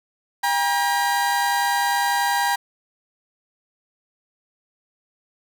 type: tone pair together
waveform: 30% pulse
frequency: 803 / 953.3 Hz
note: G5 / A#5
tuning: +41 / +39 cents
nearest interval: minor third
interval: 298 cents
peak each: -19 dBFS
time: 0.43-2.56 s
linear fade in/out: 10 ms
effects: none

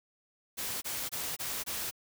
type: noise bursts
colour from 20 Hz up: white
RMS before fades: -36 dBFS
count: 5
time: 0.57-1.912 s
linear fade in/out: 20 ms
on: 250 ms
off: 23 ms
effects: none

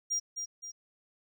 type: tone with echo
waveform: triangle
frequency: 5700 Hz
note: F8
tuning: 34 cents sharp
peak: -27 dBFS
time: 0.1-0.2 s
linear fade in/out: 20 ms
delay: 260 ms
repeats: 2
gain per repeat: -6 dB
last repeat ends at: 0.72 s
effects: none

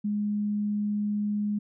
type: tone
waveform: sine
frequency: 207.7 Hz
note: G#3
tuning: in tune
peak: -25 dBFS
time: 0.04-1.59 s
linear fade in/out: 10 ms
effects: none

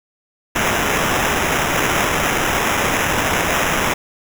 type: noise with sample-and-hold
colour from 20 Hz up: violet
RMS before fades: -18 dBFS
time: 0.55-3.94 s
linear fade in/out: 10 ms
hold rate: 4410 Hz
effects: none

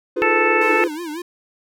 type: chord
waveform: triangle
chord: F half-diminished seventh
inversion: third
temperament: just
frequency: 314.3 / 349.2 / 419.1 / 502.9 Hz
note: Eb4 / F4 / Ab4 / Cb5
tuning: +18 / 0 / +16 / +31 cents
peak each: -27 / -21 / -24 / -22 dBFS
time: 0.16-0.88 s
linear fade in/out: 10 ms
type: harmonic tone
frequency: 440 Hz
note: A4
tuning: in tune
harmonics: 1 / 2 / 3 / 4 / 5 / 6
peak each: -22 / -22 / -22 / -22 / -22 / -22 dBFS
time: 0.22-0.84 s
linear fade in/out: 0 ms
type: tone with vibrato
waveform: square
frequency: 323.6 Hz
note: E4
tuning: 32 cents flat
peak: -27 dBFS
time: 0.61-1.22 s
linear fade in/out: 5 ms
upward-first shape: sine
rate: 5.5 Hz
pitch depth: 150 cents each way
effects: none

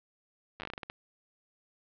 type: slowing click train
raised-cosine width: 0.3 ms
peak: -22 dBFS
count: 11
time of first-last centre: 0.6-0.899 s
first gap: 9 ms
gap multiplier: 1.25
effects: low-pass 4000 Hz 12 dB/octave

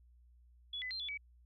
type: tone with pitch steps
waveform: sine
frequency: 3397 / 2008 / 4158 / 3436 / 2278 Hz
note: G#7 / B6 / C8 / A7 / C#7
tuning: +38 / +28 / -12 / -42 / +47 cents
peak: -38 dBFS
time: 0.73-1.175 s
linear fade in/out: 5 ms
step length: 89 ms
effects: added 60 Hz sine -60 dBFS peak until 1.45 s + MP3 96 kbps

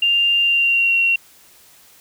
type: tone with pitch glide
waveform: sine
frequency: 2794 to 2741 Hz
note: F7 to F7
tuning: 0 to -33 cents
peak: -13 dBFS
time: 0.02-1.16 s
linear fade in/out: 5 ms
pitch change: -33 cents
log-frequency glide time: 0.39-0.96 s
effects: white hiss -49 dBFS RMS until 2 s

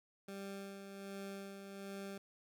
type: tone with tremolo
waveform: 20% pulse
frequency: 196.9 Hz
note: G3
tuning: 8 cents sharp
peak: -39 dBFS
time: 0.28-2.18 s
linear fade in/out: 5 ms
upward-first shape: sine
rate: 1.3 Hz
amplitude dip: 45%
effects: none

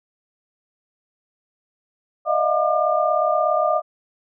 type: tone cluster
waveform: sine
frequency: 606 / 643 / 711 / 1200 Hz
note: D#5 / E5 / F5 / D6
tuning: -46 / -43 / +31 / +37 cents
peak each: -22 dBFS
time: 2.25-3.82 s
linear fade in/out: 50 ms
effects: none

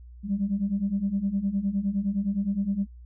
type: beating tone pair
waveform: sine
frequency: 192.7 / 202.4 Hz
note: G3 / G#3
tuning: -29 / -44 cents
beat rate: 9.7 Hz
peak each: -28 / -25 dBFS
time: 0.23-2.87 s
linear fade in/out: 50 ms
effects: tanh soft clip ceiling -17 dBFS + added 60 Hz sine -43 dBFS peak until 3.05 s

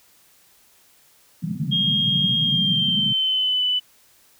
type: band-pass noise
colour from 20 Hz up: white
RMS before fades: -26 dBFS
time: 1.42-3.13 s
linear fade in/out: 10 ms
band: 130 to 210 Hz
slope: 48 dB/octave
type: tone with pitch glide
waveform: sine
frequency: 3242 to 2990 Hz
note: G#7 to F#7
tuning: -42 to +17 cents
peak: -18 dBFS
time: 1.71-3.8 s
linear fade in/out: 20 ms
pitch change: -141 cents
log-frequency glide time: 2.41-3.63 s
effects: white hiss -56 dBFS RMS until 4.39 s

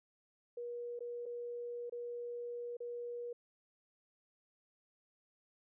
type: tone with dropouts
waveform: sine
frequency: 479.4 Hz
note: A#4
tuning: 48 cents sharp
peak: -40 dBFS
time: 0.57-3.33 s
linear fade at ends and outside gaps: 5 ms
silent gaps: 0.992-1.005 / 1.257-1.261 / 1.897-1.922 / 2.769-2.803 s
effects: none

